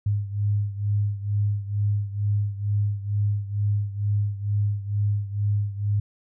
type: beating tone pair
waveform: sine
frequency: 102.1 / 104.3 Hz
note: G#2 / G#2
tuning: -29 / +8 cents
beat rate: 2.2 Hz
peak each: -23 / -27 dBFS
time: 0.06-6 s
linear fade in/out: 5 ms
effects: none